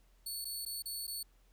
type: tone with dropouts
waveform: 15% pulse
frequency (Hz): 4435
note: C#8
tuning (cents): 0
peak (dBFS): -32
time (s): 0.26-1.23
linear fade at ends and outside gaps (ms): 5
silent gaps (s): 0.446-0.452 / 0.652-0.661 / 0.823-0.856 / 1.069-1.077
effects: added 42 Hz sine -63 dBFS peak until 1.52 s + pink hiss -73 dBFS RMS until 1.52 s